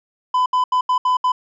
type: tone bursts at uneven times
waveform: triangle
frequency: 1006 Hz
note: B5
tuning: 32 cents sharp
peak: -12 dBFS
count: 6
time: 0.34-0.46 / 0.53-0.64 / 0.72-0.81 / 0.89-0.98 / 1.05-1.17 / 1.24-1.32 s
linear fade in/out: 5 ms
effects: resampled to 16000 Hz